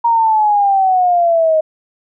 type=exponential sweep; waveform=sine; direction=down; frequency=943 to 622.3 Hz; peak=-9 dBFS; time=0.04-1.61 s; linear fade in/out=10 ms; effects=none